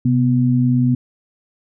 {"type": "tone pair together", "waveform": "sine", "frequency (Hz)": [128.92, 246.9], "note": ["C3", "B3"], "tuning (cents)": [-25, 0], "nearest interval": "major seventh", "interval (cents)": 1125, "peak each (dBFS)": -15, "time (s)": [0.05, 0.95], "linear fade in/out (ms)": 5, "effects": []}